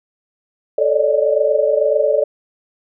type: tone cluster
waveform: sine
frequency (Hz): 438.4 / 559 / 586 / 608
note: A4 / C#5 / D5 / D#5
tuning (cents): -6 / +14 / -4 / -40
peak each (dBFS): -18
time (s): 0.78-2.24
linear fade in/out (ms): 5
effects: none